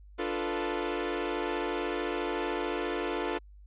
sawtooth chord, B half-diminished seventh, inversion first, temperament equal, 293.7 / 349.2 / 440 / 493.9 Hz, D4 / F4 / A4 / B4, 0 / 0 / 0 / 0 cents, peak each -33 / -30 / -31 / -34 dBFS, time 0.18-3.39 s, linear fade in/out 20 ms, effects added 50 Hz sine -49 dBFS peak until 3.66 s + resampled to 8000 Hz

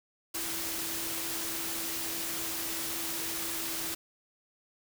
sine tone in noise, 330.9 Hz, E4, 7 cents sharp, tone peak -44 dBFS, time 0.34-3.95 s, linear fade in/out 10 ms, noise white, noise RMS -35 dBFS, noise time 0.34-3.95 s, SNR -12 dB, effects none

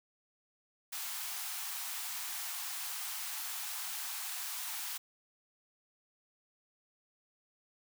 white high-pass noise, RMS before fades -40 dBFS, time 0.92-4.98 s, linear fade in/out 10 ms, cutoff 700 Hz, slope 96 dB/octave, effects none

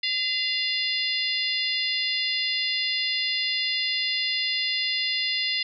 harmonic tone with a mistuned harmonic, 698.5 Hz, F5, in tune, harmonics 3 / 4 / 5 / 6 / 7, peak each -30 / -30 / -30 / -30 / -30 dBFS, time 0.03-5.63 s, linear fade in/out 5 ms, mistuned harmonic 3, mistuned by -41 cents, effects none

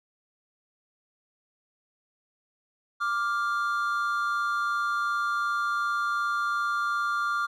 triangle tone pair together, 1177.3 / 1400 Hz, D6 / F6, +4 / +4 cents, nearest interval minor third, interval 300 cents, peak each -26 dBFS, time 3-7.47 s, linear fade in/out 20 ms, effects none

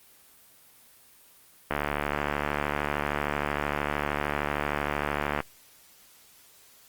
click train, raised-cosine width 0.5 ms, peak -11 dBFS, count 271, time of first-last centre 1.71-5.404 s, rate 73.1 Hz, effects white hiss -56 dBFS RMS until 6.88 s + Opus 24 kbps

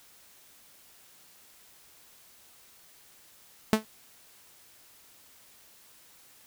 sawtooth tone with exponential decay, 217.7 Hz, A3, 18 cents flat, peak -12 dBFS, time 3.73-3.85 s, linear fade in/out 0 ms, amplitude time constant 24 ms, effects white hiss -57 dBFS RMS until 6.46 s

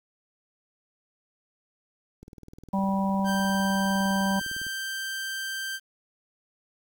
click train, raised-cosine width 3 ms, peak -32 dBFS, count 49, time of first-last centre 2.23-4.667 s, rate 19.7 Hz
harmonic tone, 194.5 Hz, G3, 13 cents flat, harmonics 1 / 3 / 4 / 5, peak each -24 / -34 / -33 / -31 dBFS, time 2.73-4.4 s, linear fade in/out 10 ms
sawtooth tone, 1568 Hz, G6, in tune, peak -27 dBFS, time 3.24-5.8 s, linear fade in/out 50 ms
effects 9-bit

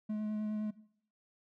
triangle tone with vibrato, 213.1 Hz, G#3, 45 cents sharp, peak -31 dBFS, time 0.09-0.71 s, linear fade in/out 10 ms, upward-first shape triangle, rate 9.7 Hz, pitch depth 14 cents each way, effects noise-tail reverb RT60 0.6 s tail -17 dB re dry

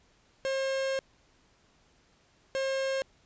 45% pulse tone bursts at uneven times, 536 Hz, C5, 42 cents sharp, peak -28 dBFS, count 2, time 0.45-0.99 / 2.55-3.02 s, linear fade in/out 0 ms, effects pink hiss -65 dBFS RMS until 3.25 s + resampled to 16000 Hz

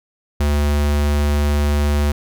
square tone, 73.1 Hz, D2, 7 cents flat, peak -15 dBFS, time 0.4-2.12 s, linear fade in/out 5 ms, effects none

